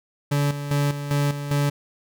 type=tone with tremolo; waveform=40% pulse; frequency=143.7 Hz; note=D3; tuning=37 cents flat; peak=-18 dBFS; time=0.31-1.7 s; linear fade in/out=10 ms; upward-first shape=square; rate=2.5 Hz; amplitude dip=65%; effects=none